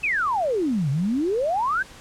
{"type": "exponential two-way sweep", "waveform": "sine", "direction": "down then up", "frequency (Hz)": [2689, 130.81, 1635], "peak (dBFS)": -20, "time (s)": [0.03, 1.83], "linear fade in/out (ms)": 10, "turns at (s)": 0.9, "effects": ["pink hiss -45 dBFS RMS until 2 s", "low-pass 9000 Hz 12 dB/octave"]}